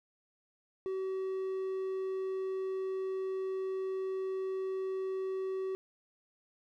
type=tone; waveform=triangle; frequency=380.1 Hz; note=F#4; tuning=47 cents sharp; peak=-31 dBFS; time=0.86-5.75 s; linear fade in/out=0 ms; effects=none